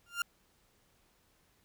30% pulse tone with exponential growth, 1396.9 Hz, F6, in tune, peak -25 dBFS, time 0.06-0.22 s, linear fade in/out 2 ms, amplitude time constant 34 ms, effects pink hiss -70 dBFS RMS until 1.64 s

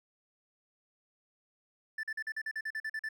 triangle tone bursts, 1760 Hz, A6, in tune, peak -32 dBFS, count 12, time 1.98-3.089 s, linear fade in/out 5 ms, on 53 ms, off 43 ms, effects none

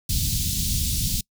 pink band-stop noise, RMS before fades -24 dBFS, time 0.09-1.21 s, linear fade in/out 5 ms, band 190 to 3700 Hz, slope 24 dB/octave, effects noise-tail reverb RT60 0.1 s tail -26 dB re dry

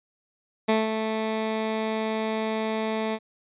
15% pulse tone with ADSR envelope, 219.5 Hz, A3, 4 cents flat, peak -12 dBFS, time 0.68-3.19 s, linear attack 13 ms, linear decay 180 ms, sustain -7 dB, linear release 53 ms, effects resampled to 8000 Hz

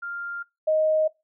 sine tone pair in turn, 1396.9 / 624.4 Hz, F6 / D#5, 0 / +6 cents, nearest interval octave + major second, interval 1394 cents, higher first, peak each -30 / -18 dBFS, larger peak second, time 0.02-0.43 / 0.67-1.08 s, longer neither, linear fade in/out 10 ms, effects noise-tail reverb RT60 0.2 s tail -21 dB re dry

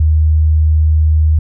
sine tone, 77.78 Hz, D#2, in tune, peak -7 dBFS, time 0-1.39 s, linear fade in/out 5 ms, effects none

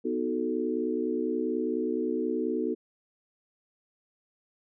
sine chord, B dominant seventh, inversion none, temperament equal, 246.9 / 311.1 / 370 / 440 Hz, B3 / D#4 / F#4 / A4, 0 / 0 / 0 / 0 cents, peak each -32 dBFS, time 0.04-2.75 s, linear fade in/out 20 ms, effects none

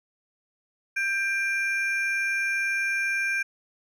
triangle ring-modulated tone, 1981 Hz, B6, 5 cents sharp, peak -19 dBFS, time 0.96-3.43 s, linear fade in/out 10 ms, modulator 399 Hz, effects none

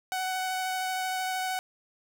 sawtooth tone with vibrato, 747 Hz, F#5, 16 cents sharp, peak -25 dBFS, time 0.12-1.59 s, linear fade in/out 0 ms, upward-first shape triangle, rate 13 Hz, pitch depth 12 cents each way, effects none

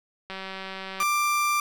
click train, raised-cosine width 0.3 ms, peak -20 dBFS, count 140, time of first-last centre 0.3-1.028 s, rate 191 Hz
30% pulse tone, 1183 Hz, D6, 12 cents sharp, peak -19 dBFS, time 1-1.6 s, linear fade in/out 2 ms
effects none

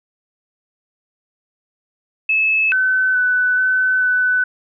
sine tone with pitch steps, 2600 / 1519 / 1495 / 1514 / 1499 Hz, E7 / F#6 / F#6 / F#6 / F#6, -24 / +45 / +17 / +39 / +22 cents, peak -13 dBFS, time 2.29-4.44 s, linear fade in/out 5 ms, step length 430 ms, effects none

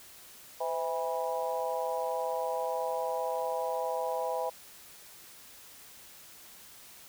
harmonic tone with a mistuned harmonic, 163.2 Hz, E3, 17 cents flat, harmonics 3 / 4 / 5 / 6, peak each -34 / -35 / -36 / -37 dBFS, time 0.6-4.5 s, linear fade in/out 10 ms, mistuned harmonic 3, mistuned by +63 cents, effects white hiss -52 dBFS RMS until 7.08 s

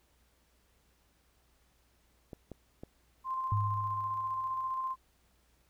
clicks, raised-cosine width 2 ms, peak -30 dBFS, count 3, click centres 2.332 / 2.517 / 2.835 s
sine tone with tremolo, 1046.5 Hz, C6, in tune, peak -31 dBFS, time 3.24-4.96 s, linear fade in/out 50 ms, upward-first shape square, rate 15 Hz, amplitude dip 25%
sine tone with exponential decay, 103.83 Hz, G#2, in tune, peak -26 dBFS, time 3.52-4.72 s, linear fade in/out 0 ms, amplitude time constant 260 ms
effects added 60 Hz sine -70 dBFS peak until 5.69 s + pink hiss -71 dBFS RMS until 5.69 s

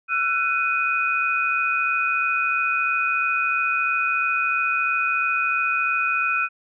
sine tone cluster, 1343 / 1486 / 2492 Hz, E6 / F#6 / D#7, +32 / +7 / +2 cents, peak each -24 / -26 / -22 dBFS, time 0.08-6.49 s, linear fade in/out 50 ms, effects none

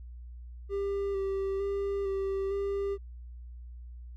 triangle tone with vibrato, 393.7 Hz, G4, 8 cents sharp, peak -27 dBFS, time 0.69-2.98 s, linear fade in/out 50 ms, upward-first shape square, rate 1.1 Hz, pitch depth 18 cents each way, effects added 60 Hz sine -42 dBFS peak until 4.16 s

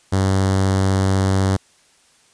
sawtooth tone with notch filter, 96 Hz, G2, 36 cents flat, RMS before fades -17 dBFS, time 0.12-1.57 s, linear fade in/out 10 ms, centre 2500 Hz, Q 1.6, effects white hiss -55 dBFS RMS until 2.33 s + resampled to 22050 Hz

